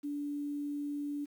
sine tone with quantisation, 289.6 Hz, D4, 24 cents flat, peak -34 dBFS, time 0.03-1.26 s, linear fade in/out 20 ms, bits 10, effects none

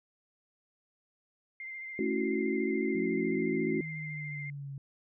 sine tone with vibrato, 2093 Hz, C7, in tune, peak -39 dBFS, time 1.6-4.5 s, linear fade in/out 2 ms, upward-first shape sine, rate 14 Hz, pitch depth 22 cents each way
sine chord, F# minor seventh, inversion first, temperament equal, 220 / 277.2 / 329.6 / 370 Hz, A3 / C#4 / E4 / F#4, 0 / 0 / 0 / 0 cents, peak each -34 / -34 / -35 / -32 dBFS, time 1.99-3.81 s, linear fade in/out 2 ms
sine linear sweep, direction down, 180.7 to 136.9 Hz, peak -38 dBFS, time 2.95-4.78 s, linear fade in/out 2 ms
effects none

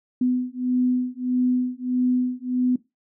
sine beating tone pair, 250 / 251.6 Hz, B3 / B3, +21 / +32 cents, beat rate 1.6 Hz, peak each -23 / -23 dBFS, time 0.21-2.76 s, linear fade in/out 5 ms, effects noise-tail reverb RT60 0.2 s tail -18 dB re dry

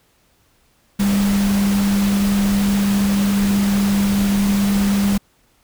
sine tone in noise, 200.1 Hz, G3, 36 cents sharp, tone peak -14 dBFS, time 0.99-5.18 s, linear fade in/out 10 ms, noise pink, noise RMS -26 dBFS, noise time 0.99-5.18 s, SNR +9 dB, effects pink hiss -59 dBFS RMS until 5.63 s

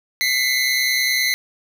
25% pulse tone pair together, 2011 / 2141 Hz, B6 / C7, +31 / +39 cents, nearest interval minor second, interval 108 cents, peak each -15 / -18 dBFS, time 0.21-1.34 s, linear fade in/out 0 ms, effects none

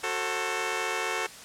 10% pulse chord, F# diminished, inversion none, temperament just, 370 / 444 / 532.8 Hz, F#4 / A4 / C5, 0 / +16 / +31 cents, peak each -25 / -23 / -27 dBFS, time 0.03-1.27 s, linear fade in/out 10 ms, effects white hiss -45 dBFS RMS until 1.44 s + low-pass 9000 Hz 12 dB/octave

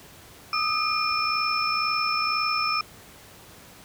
sine tone cluster, 1220 / 1282 / 2413 / 5280 Hz, D#6 / E6 / D7 / E8, -34 / -49 / +46 / +2 cents, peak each -28 dBFS, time 0.53-2.81 s, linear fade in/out 2 ms, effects pink hiss -48 dBFS RMS until 3.84 s + high-pass 60 Hz 12 dB/octave

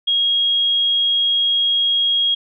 sine tone, 3280 Hz, G#7, 22 cents flat, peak -14 dBFS, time 0.07-2.35 s, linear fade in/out 10 ms, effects none

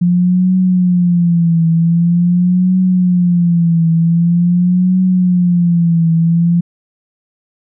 sine tone with vibrato, 174.61 Hz, F3, in tune, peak -8 dBFS, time 0.01-6.61 s, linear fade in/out 10 ms, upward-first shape triangle, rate 0.45 Hz, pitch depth 110 cents each way, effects none

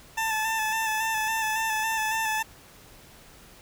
20% pulse tone with vibrato, 880 Hz, A5, in tune, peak -20 dBFS, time 0.17-2.43 s, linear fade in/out 10 ms, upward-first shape square, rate 3.6 Hz, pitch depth 24 cents each way, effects pink hiss -51 dBFS RMS until 3.61 s

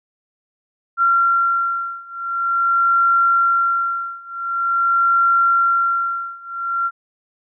sine beating tone pair, 1372 / 1372.46 Hz, F6 / F6, -31 / -31 cents, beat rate 0.46 Hz, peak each -18 / -17 dBFS, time 0.97-6.91 s, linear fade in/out 50 ms, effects none

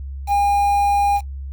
triangle tone with quantisation, 810 Hz, G#5, 43 cents flat, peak -12 dBFS, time 0.27-1.21 s, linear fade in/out 50 ms, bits 6, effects noise-tail reverb RT60 0.1 s tail -20 dB re dry + added 68 Hz sine -27 dBFS peak until 1.52 s

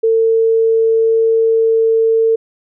sine tone, 450.1 Hz, A4, 39 cents sharp, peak -9 dBFS, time 0.03-2.36 s, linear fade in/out 10 ms, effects none

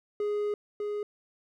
triangle tone pair in turn, 415.3 / 415.3 Hz, G#4 / G#4, 0 / 0 cents, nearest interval unison, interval 0 cents, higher neither, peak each -25 / -28 dBFS, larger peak first, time 0.2-0.54 / 0.8-1.03 s, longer first, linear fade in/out 2 ms, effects none

